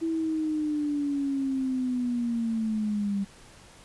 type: linear sweep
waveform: sine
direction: down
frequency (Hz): 329.6 to 196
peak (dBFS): -25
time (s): 0.01-3.25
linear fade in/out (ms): 20
effects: pink hiss -52 dBFS RMS until 3.84 s + resampled to 24000 Hz